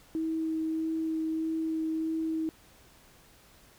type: tone with vibrato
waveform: sine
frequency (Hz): 320.2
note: D#4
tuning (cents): +50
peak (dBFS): -28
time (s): 0.15-2.49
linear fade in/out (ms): 0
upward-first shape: sine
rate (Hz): 1.6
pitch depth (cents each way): 9
effects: pink hiss -58 dBFS RMS until 3.78 s